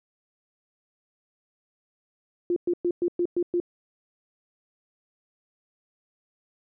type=tone bursts; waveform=sine; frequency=350 Hz; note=F4; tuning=4 cents sharp; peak=-21 dBFS; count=7; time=2.5-3.601 s; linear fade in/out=2 ms; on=63 ms; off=110 ms; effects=none